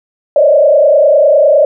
sine tone with frequency modulation, 589 Hz, D5, 5 cents sharp, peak -4 dBFS, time 0.36-1.65 s, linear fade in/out 2 ms, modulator 29.9 Hz, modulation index 1.6, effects none

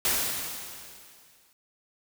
white noise with exponential decay, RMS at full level -24 dBFS, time 0.05-1.53 s, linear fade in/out 1 ms, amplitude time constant 320 ms, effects none

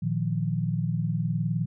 sine chord, Bb suspended fourth, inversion none, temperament just, 116.54 / 155.39 / 174.81 Hz, Bb2 / Eb3 / F3, 0 / -2 / +2 cents, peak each -29 / -28 / -29 dBFS, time 0.02-1.66 s, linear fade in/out 10 ms, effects none

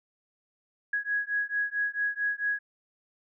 sine beating tone pair, 1661.2 / 1665.7 Hz, G#6 / G#6, 0 / +5 cents, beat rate 4.5 Hz, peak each -30 / -30 dBFS, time 0.93-2.59 s, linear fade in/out 5 ms, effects none

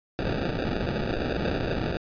blue noise with sample-and-hold, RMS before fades -28 dBFS, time 0.19-1.97 s, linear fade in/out 0 ms, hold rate 1050 Hz, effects resampled to 11025 Hz

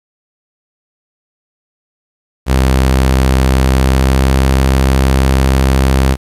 sawtooth tone with pitch glide, 65.41 to 66.28 Hz, C2 to C2, 0 to +23 cents, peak -4 dBFS, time 2.46-6.17 s, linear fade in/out 50 ms, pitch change +23 cents, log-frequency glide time 3.68-4.33 s, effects resampled to 32000 Hz + 7-bit

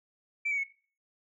sine tone with pitch steps, 2329 / 2259 / 2201 Hz, D7 / C#7 / C#7, -15 / +32 / -13 cents, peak -27 dBFS, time 0.45-0.639 s, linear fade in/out 10 ms, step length 63 ms, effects noise-tail reverb RT60 0.4 s tail -19 dB re dry + tanh soft clip ceiling -23 dBFS

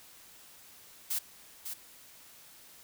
blue noise with echo, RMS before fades -32 dBFS, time 1.1-1.19 s, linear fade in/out 10 ms, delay 550 ms, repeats 1, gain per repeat -7 dB, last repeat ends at 1.74 s, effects white hiss -55 dBFS RMS until 2.83 s

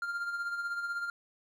triangle tone with tremolo, 1396.9 Hz, F6, in tune, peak -29 dBFS, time 0.02-1.1 s, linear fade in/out 2 ms, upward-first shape sine, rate 16 Hz, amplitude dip 50%, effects none

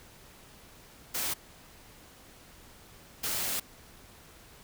white noise bursts at uneven times, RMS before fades -32 dBFS, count 2, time 1.14-1.34 / 3.23-3.6 s, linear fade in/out 10 ms, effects pink hiss -54 dBFS RMS until 4.63 s

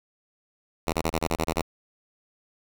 5% pulse tone bursts, 81.3 Hz, E2, 23 cents flat, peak -12 dBFS, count 9, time 0.87-1.618 s, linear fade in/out 5 ms, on 60 ms, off 26 ms, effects 9-bit

